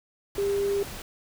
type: tone in noise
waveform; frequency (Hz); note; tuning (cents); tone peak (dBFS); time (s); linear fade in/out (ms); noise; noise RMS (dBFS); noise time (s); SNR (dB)
sine; 399.9; G4; +35; -23; 0.38-0.83; 2; pink; -39; 0.35-1.02; +13
effects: none